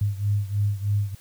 sine beating tone pair, 101.2 / 104.4 Hz, G#2 / G#2, -44 / +10 cents, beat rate 3.2 Hz, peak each -23 / -26 dBFS, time 0.01-1.15 s, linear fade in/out 5 ms, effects white hiss -53 dBFS RMS until 1.2 s

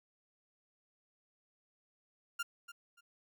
30% pulse tone with echo, 1396.9 Hz, F6, in tune, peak -32 dBFS, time 2.39-2.43 s, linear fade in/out 10 ms, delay 290 ms, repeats 2, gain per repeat -13 dB, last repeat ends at 3.01 s, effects none

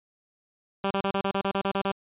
10% pulse tone bursts, 196 Hz, G3, in tune, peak -16 dBFS, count 11, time 0.84-1.917 s, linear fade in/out 2 ms, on 67 ms, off 34 ms, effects resampled to 8000 Hz

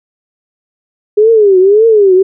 sine tone with vibrato, 410 Hz, G#4, 22 cents flat, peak -3 dBFS, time 1.17-2.23 s, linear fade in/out 10 ms, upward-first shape triangle, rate 1.8 Hz, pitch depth 210 cents each way, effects none

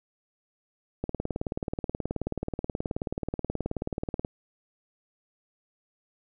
click train, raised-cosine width 2 ms, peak -16 dBFS, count 61, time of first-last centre 1.04-4.249 s, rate 18.7 Hz, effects none

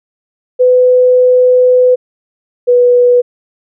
sine tone pair in turn, 502 / 490.3 Hz, B4 / B4, +28 / -13 cents, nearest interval unison, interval 41 cents, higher first, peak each -4 dBFS, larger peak neither, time 0.59-1.96 / 2.67-3.22 s, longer first, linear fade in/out 20 ms, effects none

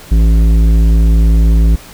sine tone with tanh clipping, 55 Hz, A1, in tune, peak -7 dBFS, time 0.11-1.76 s, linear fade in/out 10 ms, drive 12 dB, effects pink hiss -35 dBFS RMS until 1.93 s

